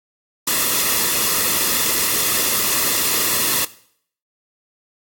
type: noise with comb filter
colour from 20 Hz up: white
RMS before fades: -18 dBFS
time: 0.47-3.65 s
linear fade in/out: 5 ms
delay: 1.3 ms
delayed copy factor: -0.55
effects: noise-tail reverb RT60 0.6 s tail -18 dB re dry + AAC 64 kbps